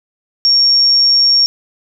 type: tone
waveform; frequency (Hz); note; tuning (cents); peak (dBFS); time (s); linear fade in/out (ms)
sine; 5530; F8; -18; -7; 0.45-1.46; 0
effects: 8-bit